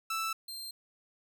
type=tone pair in turn; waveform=sawtooth; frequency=1321 / 4167 Hz; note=E6 / C8; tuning=+3 / -8 cents; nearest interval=octave + minor sixth; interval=1989 cents; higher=second; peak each=-28 / -37 dBFS; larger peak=first; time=0.1-0.33 / 0.48-0.71 s; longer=neither; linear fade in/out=5 ms; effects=none